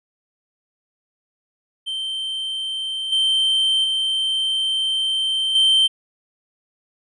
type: tone with level steps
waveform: triangle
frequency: 3119 Hz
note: G7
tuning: 9 cents flat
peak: -22 / -14 / -17 / -11 dBFS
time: 1.86-5.88 s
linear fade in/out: 20 ms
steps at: 3.12 / 3.84 / 5.55 s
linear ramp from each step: 5 ms
effects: resampled to 24000 Hz